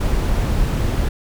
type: noise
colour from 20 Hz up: brown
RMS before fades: -18 dBFS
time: 0-1.09 s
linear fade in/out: 10 ms
effects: none